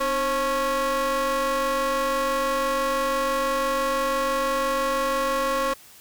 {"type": "ring-modulated tone", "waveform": "40% pulse", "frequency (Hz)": 280, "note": "C#4", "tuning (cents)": 18, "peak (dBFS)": -18, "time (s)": [0, 5.74], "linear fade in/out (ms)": 10, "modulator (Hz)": 817, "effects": ["white hiss -49 dBFS RMS until 6 s"]}